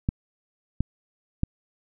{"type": "clicks", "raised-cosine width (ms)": 5, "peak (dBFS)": -10, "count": 3, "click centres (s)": [0.089, 0.806, 1.434], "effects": []}